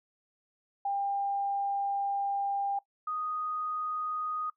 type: tone pair in turn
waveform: sine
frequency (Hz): 798 / 1243.2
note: G5 / D#6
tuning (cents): +31 / -2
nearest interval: minor sixth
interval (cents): 767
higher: second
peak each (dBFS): -28 / -31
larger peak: first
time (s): 0.85-2.79 / 3.07-4.5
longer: first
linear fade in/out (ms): 5
effects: noise-tail reverb RT60 0.1 s tail -19 dB re dry